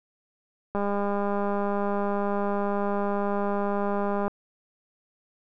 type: click train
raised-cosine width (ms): 1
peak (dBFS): -15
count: 714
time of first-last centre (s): 0.75-4.28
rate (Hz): 202
effects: none